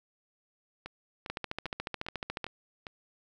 two click trains, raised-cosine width 0.3 ms, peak -24 / -18 dBFS, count 6 / 17, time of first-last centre 0.86-2.868 / 1.3-2.443 s, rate 2.49 / 14 Hz, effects none

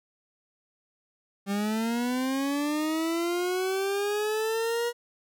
40% pulse linear sweep, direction up, 195.9 to 479.8 Hz, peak -25 dBFS, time 1.46-4.93 s, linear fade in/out 50 ms, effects none

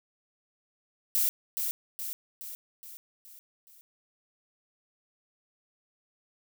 violet noise with echo, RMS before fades -26 dBFS, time 1.15-1.29 s, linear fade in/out 0 ms, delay 420 ms, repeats 6, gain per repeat -5 dB, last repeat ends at 3.81 s, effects none

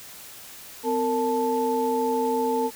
sine tone cluster, 255.4 / 458.9 / 877 Hz, C4 / A#4 / A5, -42 / -27 / -6 cents, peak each -28 / -24 / -26 dBFS, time 0.83-2.71 s, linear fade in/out 50 ms, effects white hiss -43 dBFS RMS until 2.75 s

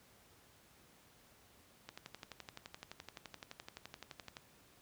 click train, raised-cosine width 0.2 ms, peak -29 dBFS, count 30, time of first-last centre 1.89-4.369 s, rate 11.7 Hz, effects pink hiss -65 dBFS RMS until 4.81 s + high-pass 60 Hz 12 dB/octave

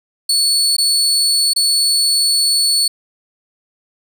30% pulse tone with dropouts, 4423 Hz, C#8, 5 cents flat, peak -9 dBFS, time 0.29-2.88 s, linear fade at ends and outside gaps 5 ms, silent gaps 0.767-0.782 / 1.535-1.561 s, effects none

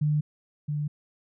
sine tone pair in turn, 150 / 148.28 Hz, D3 / D3, +37 / +17 cents, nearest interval unison, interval 20 cents, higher first, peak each -21 / -26 dBFS, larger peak first, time 0.01-0.21 / 0.68-0.88 s, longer neither, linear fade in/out 10 ms, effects none

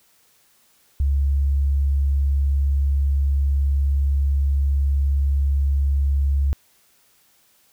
sine tone, 69.6 Hz, C#2, 8 cents sharp, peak -16 dBFS, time 1-6.53 s, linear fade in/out 0 ms, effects white hiss -59 dBFS RMS until 7.72 s

